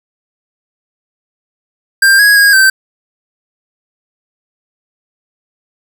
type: tone with pitch steps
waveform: square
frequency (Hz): 1588 / 1660 / 1637 / 1552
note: G6 / G#6 / G#6 / G6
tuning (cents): +22 / -1 / -25 / -18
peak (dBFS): -5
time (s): 2.02-2.7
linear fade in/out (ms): 5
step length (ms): 170
effects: none